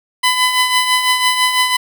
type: tone with tremolo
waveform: 15% pulse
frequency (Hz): 1006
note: B5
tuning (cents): +32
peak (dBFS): -3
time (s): 0.23-1.77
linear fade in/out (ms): 10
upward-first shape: triangle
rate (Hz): 6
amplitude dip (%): 60
effects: none